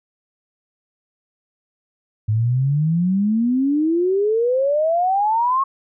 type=exponential sweep; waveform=sine; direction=up; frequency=104.7 to 1102 Hz; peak=-15 dBFS; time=2.28-5.64 s; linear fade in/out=10 ms; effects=none